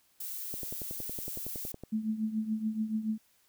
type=noise; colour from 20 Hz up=violet; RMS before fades=-39 dBFS; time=0.2-1.72 s; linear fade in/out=5 ms
type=click train; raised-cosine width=2 ms; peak=-28 dBFS; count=15; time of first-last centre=0.54-1.836 s; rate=10.8 Hz
type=tone with tremolo; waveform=sine; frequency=218 Hz; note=A3; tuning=16 cents flat; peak=-26 dBFS; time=1.92-3.18 s; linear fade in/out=10 ms; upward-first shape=triangle; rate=7 Hz; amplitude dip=80%
effects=white hiss -68 dBFS RMS until 3.48 s